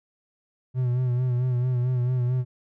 triangle tone with vibrato, 125 Hz, B2, 21 cents sharp, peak -19 dBFS, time 0.74-2.45 s, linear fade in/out 50 ms, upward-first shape sine, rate 4.5 Hz, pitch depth 48 cents each way, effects none

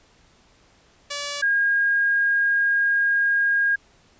5% pulse / sine tone pair in turn, 575 / 1626.3 Hz, D5 / G#6, -37 / -37 cents, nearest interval octave + tritone, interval 1800 cents, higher second, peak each -16 / -17 dBFS, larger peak first, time 1.1-1.42 / 1.42-3.76 s, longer second, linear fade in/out 10 ms, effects pink hiss -57 dBFS RMS until 4.19 s + resampled to 16000 Hz

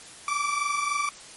30% pulse tone pair together, 1151.2 / 1174.7 Hz, D6 / D6, -35 / 0 cents, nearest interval unison, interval 35 cents, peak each -25 dBFS, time 0.28-1.09 s, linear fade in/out 2 ms, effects white hiss -45 dBFS RMS until 1.36 s + MP3 48 kbps

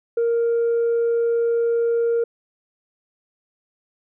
sine tone, 466.2 Hz, A#4, in tune, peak -15 dBFS, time 0.17-2.24 s, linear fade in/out 5 ms, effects tanh soft clip ceiling -15 dBFS

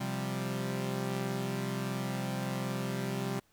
sawtooth chord, C suspended fourth, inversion none, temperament equal, 130.81 / 174.61 / 196 Hz, C3 / F3 / G3, 0 / 0 / 0 cents, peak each -32 / -36 / -32 dBFS, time 0-3.4 s, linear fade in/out 10 ms, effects pink hiss -69 dBFS RMS until 3.52 s

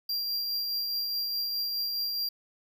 square tone with tremolo, 4754 Hz, D8, 20 cents sharp, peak -28 dBFS, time 0.09-2.29 s, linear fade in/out 5 ms, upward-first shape triangle, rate 4.8 Hz, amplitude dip 30%, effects none

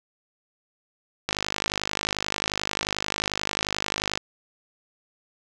click train, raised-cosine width 0.2 ms, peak -7 dBFS, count 149, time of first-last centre 1.29-4.175 s, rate 51.3 Hz, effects none

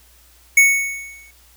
square tone with exponential decay, 2217 Hz, C#7, in tune, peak -7 dBFS, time 0.57-1.31 s, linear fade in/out 5 ms, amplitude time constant 160 ms, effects added 60 Hz sine -52 dBFS peak until 1.56 s + white hiss -52 dBFS RMS until 1.56 s

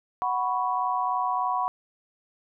sine chord, F# suspended fourth, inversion none, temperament just, 740 / 986.7 / 1110 Hz, F#5 / B5 / C#6, 0 / -2 / +2 cents, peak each -28 / -27 / -29 dBFS, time 0.22-1.68 s, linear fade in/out 0 ms, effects none

